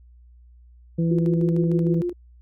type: harmonic tone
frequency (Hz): 166.4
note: E3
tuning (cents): +17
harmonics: 1 / 2 / 3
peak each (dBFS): -19 / -28 / -32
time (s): 0.98-2.02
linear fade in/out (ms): 10
type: tone with tremolo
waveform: sine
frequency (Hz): 351.7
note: F4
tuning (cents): +12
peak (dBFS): -22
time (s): 1.11-2.13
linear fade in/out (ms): 5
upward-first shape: square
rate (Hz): 6.6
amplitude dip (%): 60
effects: added 60 Hz sine -47 dBFS peak until 2.41 s